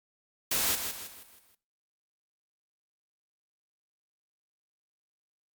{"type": "noise with echo", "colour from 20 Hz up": "white", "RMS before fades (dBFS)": -28, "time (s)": [0.51, 0.75], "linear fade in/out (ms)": 5, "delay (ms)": 160, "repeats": 5, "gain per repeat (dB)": -7, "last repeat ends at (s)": 1.55, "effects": ["noise-tail reverb RT60 0.4 s tail -22 dB re dry", "Opus 48 kbps"]}